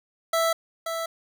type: tone pair in turn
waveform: 25% pulse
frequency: 659.3 / 659.3 Hz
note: E5 / E5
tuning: 0 / 0 cents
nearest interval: unison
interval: 0 cents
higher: neither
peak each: -17 / -24 dBFS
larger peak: first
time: 0.33-0.53 / 0.86-1.06 s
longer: neither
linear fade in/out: 5 ms
effects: none